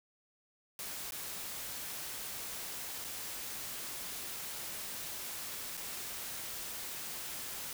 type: noise with dropouts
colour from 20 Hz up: white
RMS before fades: -42 dBFS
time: 0.79-7.73 s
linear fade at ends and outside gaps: 1 ms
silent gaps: 1.108-1.121 / 3.042-3.046 / 5.77-5.775 s
effects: none